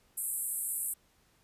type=band-pass noise; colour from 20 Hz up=white; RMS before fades=-35 dBFS; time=0.17-0.94 s; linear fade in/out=10 ms; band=8000 to 13000 Hz; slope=96 dB/octave; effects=pink hiss -68 dBFS RMS until 1.43 s + resampled to 32000 Hz